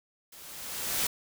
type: noise with level ramp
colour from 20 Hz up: white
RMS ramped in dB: -50 to -27 dBFS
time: 0.32-1.07 s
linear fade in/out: 5 ms
effects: none